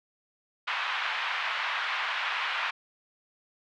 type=band-pass noise; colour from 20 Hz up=pink; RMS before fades=-31 dBFS; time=0.67-2.71 s; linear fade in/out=10 ms; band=970 to 3200 Hz; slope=24 dB/octave; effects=none